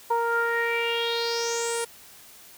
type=tone with low-pass filter sweep; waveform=sawtooth; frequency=466.2 Hz; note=A#4; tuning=in tune; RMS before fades=-26 dBFS; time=0.1-1.85 s; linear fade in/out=10 ms; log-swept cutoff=980 to 9900 Hz; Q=5.8; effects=white hiss -49 dBFS RMS until 2.57 s